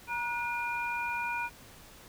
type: tone cluster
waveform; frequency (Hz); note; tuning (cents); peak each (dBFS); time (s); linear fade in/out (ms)
sine; 947 / 1459 / 2416; A#5 / F#6 / D7; +27 / -25 / +48; -34 / -37 / -35; 0.07-1.5; 50
effects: pink hiss -53 dBFS RMS until 2.08 s